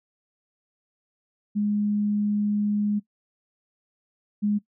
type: tone pair in turn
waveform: sine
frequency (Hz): 207.4 / 207.4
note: G#3 / G#3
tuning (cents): -2 / -2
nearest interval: unison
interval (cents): 0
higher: neither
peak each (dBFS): -21 / -20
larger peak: second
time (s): 1.55-3 / 4.42-4.59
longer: first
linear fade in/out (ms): 20
effects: noise-tail reverb RT60 0.1 s tail -20 dB re dry